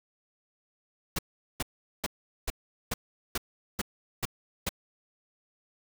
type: noise bursts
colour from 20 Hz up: pink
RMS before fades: -30 dBFS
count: 9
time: 1.16-4.692 s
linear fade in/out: 5 ms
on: 28 ms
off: 410 ms
effects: none